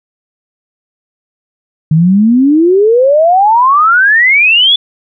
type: exponential sweep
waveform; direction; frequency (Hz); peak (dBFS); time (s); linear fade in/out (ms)
sine; up; 151.3 to 3497; -4; 1.91-4.76; 5
effects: none